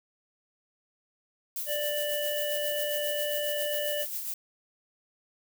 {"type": "noise with tremolo", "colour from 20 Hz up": "violet", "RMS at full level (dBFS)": -33, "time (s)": [1.56, 4.34], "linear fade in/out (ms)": 2, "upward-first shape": "sine", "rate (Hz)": 7.4, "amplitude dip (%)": 45}
{"type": "harmonic tone", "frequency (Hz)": 590, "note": "D5", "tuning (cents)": 8, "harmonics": [1, 3, 5], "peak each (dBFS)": [-30, -39, -36], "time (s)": [1.66, 4.06], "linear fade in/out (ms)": 50}
{"effects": []}